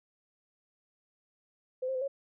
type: tone with pitch steps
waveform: sine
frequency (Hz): 512 / 528 / 512 / 551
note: C5 / C5 / C5 / C#5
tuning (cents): -38 / +16 / -38 / -11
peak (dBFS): -30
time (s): 1.82-2.08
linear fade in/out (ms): 10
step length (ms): 65
effects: none